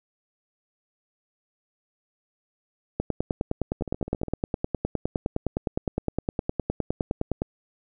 two click trains, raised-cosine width 2 ms, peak -11 / -20 dBFS, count 44 / 8, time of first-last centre 3-7.419 / 3.81-4.283 s, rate 9.73 / 14.8 Hz, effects none

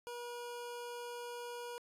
25% pulse tone, 480.8 Hz, B4, 46 cents flat, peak -39 dBFS, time 0.07-1.78 s, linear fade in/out 0 ms, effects resampled to 32000 Hz

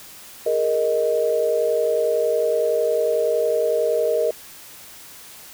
sine chord, Ab suspended second, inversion none, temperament equal, 415.3 / 466.2 / 622.3 Hz, Ab4 / Bb4 / Eb5, 0 / 0 / 0 cents, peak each -26 / -20 / -21 dBFS, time 0.46-4.31 s, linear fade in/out 5 ms, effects white hiss -42 dBFS RMS until 5.53 s

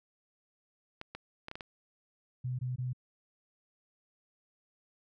clicks, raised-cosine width 0.3 ms, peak -25 dBFS, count 6, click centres 1.014 / 1.15 / 1.484 / 1.514 / 1.555 / 1.608 s
sine tone bursts, 126.1 Hz, B2, 36 cents sharp, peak -32 dBFS, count 3, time 2.44-2.932 s, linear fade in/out 10 ms, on 150 ms, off 21 ms
effects none

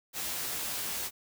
white noise with comb filter, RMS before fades -35 dBFS, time 0.13-1.11 s, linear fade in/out 50 ms, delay 13 ms, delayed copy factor +0.55, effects none

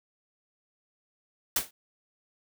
white noise with exponential decay, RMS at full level -21 dBFS, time 1.56-1.71 s, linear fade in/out 5 ms, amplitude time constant 31 ms, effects none

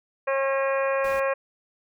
harmonic tone, 271.2 Hz, C#4, 38 cents flat, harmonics 2 / 3 / 4 / 5 / 6 / 7 / 8 / 9 / 10, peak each -23 / -38 / -29 / -39 / -33 / -36 / -46 / -35 / -47 dBFS, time 0.27-1.34 s, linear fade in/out 10 ms
pink noise, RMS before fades -43 dBFS, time 1.04-1.2 s, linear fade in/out 5 ms
effects none

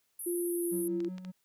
pink band-pass noise, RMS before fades -41 dBFS, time 0.19-0.88 s, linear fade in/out 5 ms, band 10000 to 12000 Hz, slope 96 dB/octave
sine tone with pitch glide, 349.2 to 341.4 Hz, F4 to F4, 0 to -39 cents, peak -30 dBFS, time 0.26-1.09 s, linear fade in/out 10 ms, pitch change -39 cents, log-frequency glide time 0.39-0.84 s
triangle tone with tremolo, 184.4 Hz, F#3, 6 cents flat, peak -35 dBFS, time 0.71-1.32 s, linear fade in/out 20 ms, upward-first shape sine, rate 5.4 Hz, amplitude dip 55%
clicks, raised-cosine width 0.2 ms, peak -31 dBFS, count 4, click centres 1.004 / 1.047 / 1.182 / 1.249 s
effects white hiss -75 dBFS RMS until 1.44 s

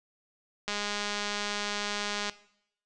click train, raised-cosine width 0.2 ms, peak -15 dBFS, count 334, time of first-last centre 0.68-2.297 s, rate 206 Hz, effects noise-tail reverb RT60 0.7 s tail -18 dB re dry + resampled to 22050 Hz

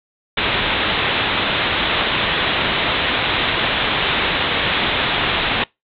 white low-pass noise, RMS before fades -19 dBFS, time 0.37-5.64 s, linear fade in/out 5 ms, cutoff 3800 Hz, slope 96 dB/octave, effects noise-tail reverb RT60 0.2 s tail -25 dB re dry

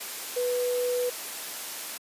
sine tone in noise, 492.8 Hz, B4, 4 cents flat, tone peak -24 dBFS, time 0.36-1.1 s, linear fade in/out 10 ms, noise white, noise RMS -36 dBFS, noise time 0-1.98 s, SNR +9 dB, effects high-pass 300 Hz 12 dB/octave + resampled to 32000 Hz

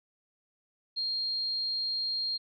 sine tone, 4220 Hz, C8, 14 cents sharp, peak -29 dBFS, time 0.96-2.38 s, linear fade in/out 20 ms, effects none

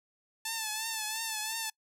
5% pulse tone with vibrato, 880 Hz, A5, in tune, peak -21 dBFS, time 0.45-1.7 s, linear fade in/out 5 ms, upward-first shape triangle, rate 2.9 Hz, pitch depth 66 cents each way, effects noise-tail reverb RT60 0.1 s tail -25 dB re dry

